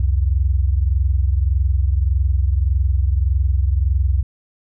sine tone pair together, 64.8 / 86.5 Hz, C2 / F2, -16 / -16 cents, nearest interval perfect fourth, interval 500 cents, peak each -15 / -19 dBFS, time 0-4.23 s, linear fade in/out 5 ms, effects none

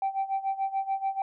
sine tone with tremolo, 778 Hz, G5, 13 cents flat, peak -22 dBFS, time 0.02-1.22 s, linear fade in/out 2 ms, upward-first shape sine, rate 6.9 Hz, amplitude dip 85%, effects tanh soft clip ceiling -22 dBFS

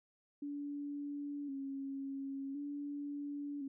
sine tone with vibrato, 280.4 Hz, C#4, 20 cents sharp, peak -39 dBFS, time 0.42-3.68 s, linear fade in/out 5 ms, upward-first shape square, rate 0.47 Hz, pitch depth 44 cents each way, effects none

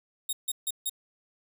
5% pulse tone bursts, 3729 Hz, A#7, in tune, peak -20 dBFS, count 4, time 0.29-0.896 s, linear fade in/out 5 ms, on 39 ms, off 150 ms, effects none

